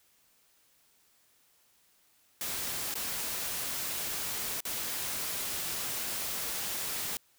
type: noise with dropouts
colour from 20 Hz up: white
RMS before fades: -35 dBFS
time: 2.41-7.17 s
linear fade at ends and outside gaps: 1 ms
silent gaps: 2.941-2.954 / 4.605-4.652 s
effects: white hiss -67 dBFS RMS until 7.38 s